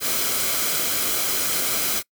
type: noise with comb filter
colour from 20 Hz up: white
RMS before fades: -23 dBFS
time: 0-2.03 s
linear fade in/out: 50 ms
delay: 1.1 ms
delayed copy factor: -0.5
effects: noise-tail reverb RT60 0.1 s tail -23 dB re dry